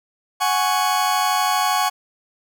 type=chord; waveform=40% pulse; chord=F# suspended second; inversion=none; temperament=just; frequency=740 / 832.5 / 1110 Hz; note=F#5 / G#5 / C#6; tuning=0 / +4 / +2 cents; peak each=-21 dBFS; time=0.4-1.9 s; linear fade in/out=20 ms; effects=none